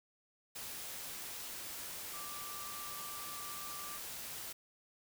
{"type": "tone in noise", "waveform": "sine", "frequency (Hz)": 1174.7, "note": "D6", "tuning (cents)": 0, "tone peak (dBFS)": -48, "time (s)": [2.13, 3.98], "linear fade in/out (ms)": 10, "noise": "white", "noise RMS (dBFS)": -45, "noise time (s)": [0.55, 4.53], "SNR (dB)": -6, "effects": []}